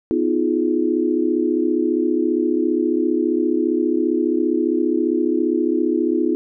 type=chord; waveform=sine; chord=F half-diminished seventh; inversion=second; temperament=just; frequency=251.4 / 314.3 / 349.2 / 419.1 Hz; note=Cb4 / Eb4 / F4 / Ab4; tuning=+31 / +18 / 0 / +16 cents; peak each=-23 / -20 / -20 / -25 dBFS; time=0.11-6.35 s; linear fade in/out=0 ms; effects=none